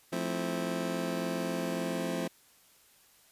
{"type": "chord", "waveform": "25% pulse", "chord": "F major seventh", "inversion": "none", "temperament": "just", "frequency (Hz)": [174.61, 218.3, 261.9, 327.4], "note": ["F3", "A3", "C4", "E4"], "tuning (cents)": [0, -13, 2, -12], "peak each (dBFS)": [-32, -35, -33, -36], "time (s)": [0.12, 2.28], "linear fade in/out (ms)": 10, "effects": ["white hiss -62 dBFS RMS until 3.31 s", "resampled to 32000 Hz"]}